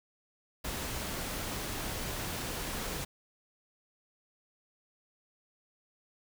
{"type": "noise", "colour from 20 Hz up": "pink", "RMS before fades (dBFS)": -37, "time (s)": [0.64, 3.05], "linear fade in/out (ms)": 10, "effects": []}